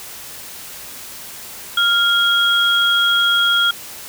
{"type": "tone pair together", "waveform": "sine", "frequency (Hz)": [1396.9, 3291], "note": ["F6", "G#7"], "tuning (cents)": [0, -16], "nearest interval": "octave + minor third", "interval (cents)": 1484, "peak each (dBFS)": -15, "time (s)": [1.77, 3.71], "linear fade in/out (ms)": 5, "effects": ["white hiss -34 dBFS RMS until 4.08 s"]}